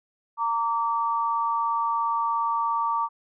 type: tone pair together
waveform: sine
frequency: 920 / 1157.1 Hz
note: A#5 / D6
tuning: -23 / -26 cents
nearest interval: major third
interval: 397 cents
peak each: -25 dBFS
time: 0.37-3.09 s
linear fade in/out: 50 ms
effects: none